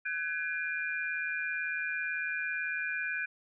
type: tone cluster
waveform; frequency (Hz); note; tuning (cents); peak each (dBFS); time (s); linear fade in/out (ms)
sine; 1512 / 1670 / 2404; F#6 / G#6 / D7; +37 / +9 / +40; -35 / -37 / -36; 0.05-3.26; 10
effects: none